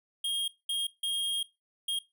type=tone bursts at uneven times; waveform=square; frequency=3242 Hz; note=G#7; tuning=42 cents flat; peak=-29 dBFS; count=4; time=0.24-0.48 / 0.69-0.87 / 1.03-1.43 / 1.88-1.99 s; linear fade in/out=5 ms; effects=noise-tail reverb RT60 0.2 s tail -18 dB re dry